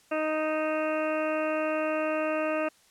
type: harmonic tone with a mistuned harmonic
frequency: 310.9 Hz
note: D#4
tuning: 1 cent flat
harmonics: 1 / 2 / 3 / 4 / 5 / 6 / 7 / 8 / 9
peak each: -32 / -28 / -41 / -35 / -39 / -44 / -46 / -41 / -40 dBFS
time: 0.11-2.69 s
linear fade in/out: 10 ms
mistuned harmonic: 9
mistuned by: -38 cents
effects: white hiss -61 dBFS RMS until 2.9 s + low-pass 10000 Hz 12 dB/octave